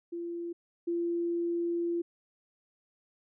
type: tone pair in turn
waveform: sine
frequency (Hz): 342.2 / 342.2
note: F4 / F4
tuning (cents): -35 / -35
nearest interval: unison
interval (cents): 0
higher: neither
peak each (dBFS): -34 / -28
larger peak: second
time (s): 0.12-0.53 / 0.87-2.02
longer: second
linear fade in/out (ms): 10
effects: none